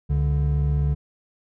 triangle tone pair together, 69.3 / 144.65 Hz, C#2 / D3, 0 / -26 cents, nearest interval octave + minor second, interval 1274 cents, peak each -19 / -20 dBFS, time 0.09-0.95 s, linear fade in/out 20 ms, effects none

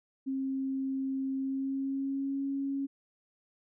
sine tone with pitch glide, 267.6 to 275.4 Hz, C4 to C#4, +39 to -11 cents, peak -30 dBFS, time 0.26-2.87 s, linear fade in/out 20 ms, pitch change +50 cents, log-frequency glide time 1.37-2.44 s, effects none

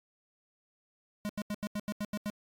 square tone bursts, 207.7 Hz, G#3, in tune, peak -33 dBFS, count 9, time 1.25-2.3 s, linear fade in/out 0 ms, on 42 ms, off 84 ms, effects AAC 64 kbps

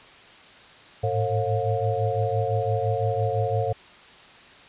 sine tone cluster, 104.5 / 110.4 / 450.4 / 539 / 712 Hz, G#2 / A2 / A4 / C#5 / F5, +11 / +6 / +40 / -49 / +33 cents, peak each -28 dBFS, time 1.03-3.73 s, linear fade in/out 10 ms, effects white hiss -48 dBFS RMS until 4.68 s + resampled to 8000 Hz

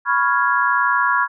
sine chord, C# dominant seventh, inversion third, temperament equal, 987.8 / 1108.7 / 1396.9 / 1661.2 Hz, B5 / C#6 / E#6 / G#6, 0 / 0 / 0 / 0 cents, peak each -20 dBFS, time 0.05-1.28 s, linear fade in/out 50 ms, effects none

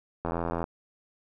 click train, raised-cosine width 1 ms, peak -16 dBFS, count 34, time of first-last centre 0.25-0.641 s, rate 84.4 Hz, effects none

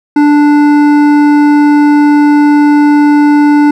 triangle tone with hard clipping, 293.7 Hz, D4, in tune, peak -5 dBFS, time 0.16-3.71 s, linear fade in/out 5 ms, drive 15 dB, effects none

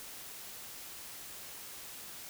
silence, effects white hiss -47 dBFS RMS until 2.29 s

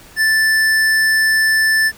triangle tone with hard clipping, 1760 Hz, A6, in tune, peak -13 dBFS, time 0.16-1.92 s, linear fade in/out 50 ms, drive 18 dB, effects pink hiss -42 dBFS RMS until 1.97 s

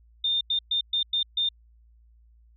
sine tone bursts at uneven times, 3620 Hz, A7, 48 cents sharp, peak -22 dBFS, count 6, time 0.24-0.41 / 0.5-0.59 / 0.71-0.81 / 0.93-1.03 / 1.13-1.23 / 1.37-1.49 s, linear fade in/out 5 ms, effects added 57 Hz sine -54 dBFS peak until 2.56 s

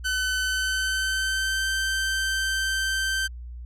sawtooth tone with pitch glide, 1515 to 1554.9 Hz, F#6 to G6, +40 to -15 cents, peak -20 dBFS, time 0.04-3.28 s, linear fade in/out 20 ms, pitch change +45 cents, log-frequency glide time 0.41-1.68 s, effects added 60 Hz sine -35 dBFS peak until 3.65 s + low-pass 11000 Hz 12 dB/octave

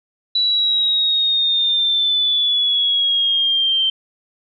sine exponential sweep, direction down, 3951 to 3121 Hz, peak -14 dBFS, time 0.35-3.9 s, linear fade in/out 5 ms, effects none

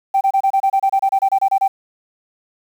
sine tone bursts, 780 Hz, G5, 9 cents flat, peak -10 dBFS, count 16, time 0.14-1.68 s, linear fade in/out 10 ms, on 70 ms, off 28 ms, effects tanh soft clip ceiling -8 dBFS + 7-bit

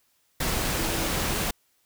sine tone in noise, 329.6 Hz, E4, in tune, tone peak -36 dBFS, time 0.79-1.11 s, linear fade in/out 5 ms, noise pink, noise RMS -27 dBFS, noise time 0.4-1.51 s, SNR -12 dB, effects white hiss -68 dBFS RMS until 1.85 s

